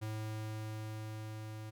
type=tone with level ramp; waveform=square; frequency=108.6 Hz; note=A2; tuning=22 cents flat; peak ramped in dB=-38 to -44 dBFS; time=0.01-1.71 s; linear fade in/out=20 ms; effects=none